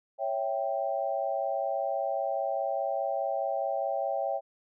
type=chord; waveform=sine; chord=C# diminished; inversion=none; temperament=equal; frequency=554.4 / 659.3 / 784 Hz; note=C#5 / E5 / G5; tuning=0 / 0 / 0 cents; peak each=-32 dBFS; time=0.18-4.41 s; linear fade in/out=50 ms; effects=none